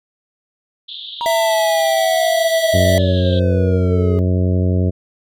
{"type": "band-pass noise", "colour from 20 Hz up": "pink", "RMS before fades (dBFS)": -31, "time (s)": [0.88, 3.4], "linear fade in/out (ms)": 10, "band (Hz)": [3200, 3900], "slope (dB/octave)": 96}
{"type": "exponential sweep", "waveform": "triangle", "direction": "down", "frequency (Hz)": [953, 415.3], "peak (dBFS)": -17, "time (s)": [1.21, 4.19], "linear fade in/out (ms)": 0}
{"type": "tone with pitch glide", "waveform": "square", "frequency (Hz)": [663, 655], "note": ["E5", "E5"], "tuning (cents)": [10, -11], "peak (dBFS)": -15, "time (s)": [1.26, 2.98], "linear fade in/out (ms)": 0, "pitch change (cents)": -21, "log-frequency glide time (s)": [1.45, 1.54]}
{"type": "harmonic tone", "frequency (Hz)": 91.5, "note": "F#2", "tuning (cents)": -19, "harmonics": [1, 2, 3, 4, 5, 6, 7], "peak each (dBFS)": [-14, -20, -24, -26, -28, -30, -31], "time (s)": [2.73, 4.91], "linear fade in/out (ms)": 20}
{"effects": []}